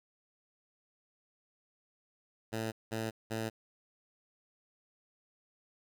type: tone bursts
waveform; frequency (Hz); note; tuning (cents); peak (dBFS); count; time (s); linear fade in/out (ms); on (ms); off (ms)
10% pulse; 111.7; A2; +27; -26; 3; 2.52-3.5; 20; 200; 190
effects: none